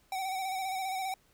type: tone with vibrato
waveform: square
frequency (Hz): 760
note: F#5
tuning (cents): +46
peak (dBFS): -33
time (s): 0.12-1.14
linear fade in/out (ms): 2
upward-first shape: square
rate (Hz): 15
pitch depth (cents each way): 34
effects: pink hiss -67 dBFS RMS until 1.33 s